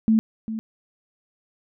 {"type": "tone with echo", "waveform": "sine", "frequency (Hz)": 221.1, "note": "A3", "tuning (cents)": 9, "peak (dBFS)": -14, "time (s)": [0.08, 0.19], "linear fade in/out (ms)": 0, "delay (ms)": 400, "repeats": 1, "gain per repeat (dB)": -12, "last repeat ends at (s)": 0.59, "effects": []}